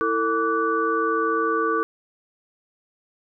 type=tone cluster; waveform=sine; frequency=329.9 / 450.5 / 1157 / 1485 Hz; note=E4 / A4 / D6 / F#6; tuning=+1 / +41 / -26 / +6 cents; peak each=-27 / -24 / -23 / -28 dBFS; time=0.01-1.83 s; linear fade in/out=0 ms; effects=none